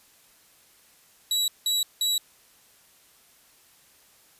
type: tone bursts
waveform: sawtooth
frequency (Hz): 3903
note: B7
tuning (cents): -21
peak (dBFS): -19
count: 3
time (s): 1.31-2.18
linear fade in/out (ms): 2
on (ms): 170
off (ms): 180
effects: white hiss -58 dBFS RMS until 4.39 s + resampled to 32000 Hz